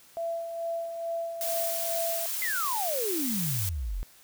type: tone with tremolo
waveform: sine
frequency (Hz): 670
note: E5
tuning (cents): +28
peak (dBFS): -28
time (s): 0.17-2.26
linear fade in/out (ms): 0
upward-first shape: sine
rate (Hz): 2.3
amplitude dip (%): 50
type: noise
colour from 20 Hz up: blue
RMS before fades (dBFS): -32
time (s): 1.41-3.69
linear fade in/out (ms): 0
type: exponential sweep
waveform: sine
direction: down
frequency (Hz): 2106 to 38.2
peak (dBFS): -29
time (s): 2.42-4.03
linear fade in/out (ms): 0
effects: white hiss -56 dBFS RMS until 4.23 s